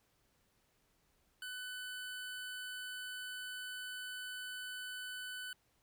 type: tone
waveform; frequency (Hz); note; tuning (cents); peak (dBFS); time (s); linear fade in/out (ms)
25% pulse; 1500; F#6; +23; -39; 1.42-5.53; 2
effects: pink hiss -75 dBFS RMS until 5.82 s